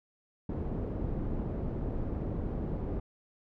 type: low-pass noise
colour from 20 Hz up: pink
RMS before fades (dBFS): -34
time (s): 0.49-3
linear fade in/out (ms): 5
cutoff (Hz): 420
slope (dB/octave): 12
effects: none